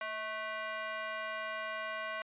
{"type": "tone with frequency modulation", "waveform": "sine", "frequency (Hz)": 226.4, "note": "A3", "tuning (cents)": 50, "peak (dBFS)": -36, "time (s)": [0.01, 2.22], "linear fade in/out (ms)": 2, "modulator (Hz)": 871, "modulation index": 2.5, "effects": ["resampled to 8000 Hz"]}